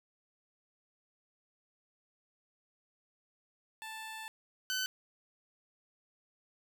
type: tone pair in turn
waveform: 15% pulse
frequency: 881 / 1515.9 Hz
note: A5 / F#6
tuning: +2 / +42 cents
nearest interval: major sixth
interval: 940 cents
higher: second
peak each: -36 / -26 dBFS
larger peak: second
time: 3.82-4.28 / 4.7-4.86 s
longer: first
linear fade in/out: 0 ms
effects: none